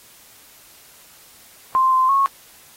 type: tone with pitch steps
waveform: sine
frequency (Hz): 1046 / 1038 / 1097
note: C6 / C6 / C#6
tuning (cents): -1 / -14 / -18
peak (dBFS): -13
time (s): 1.75-2.26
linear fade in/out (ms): 0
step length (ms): 170
effects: white hiss -48 dBFS RMS until 2.76 s + AAC 48 kbps